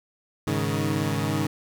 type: chord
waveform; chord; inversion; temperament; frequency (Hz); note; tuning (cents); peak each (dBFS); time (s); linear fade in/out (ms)
20% pulse; Ab suspended fourth; none; equal with one note detuned; 103.83 / 138.59 / 156.74; Ab2 / Db3 / Eb3; 0 / 0 / +13; -23; 0.47-1.47; 5
effects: none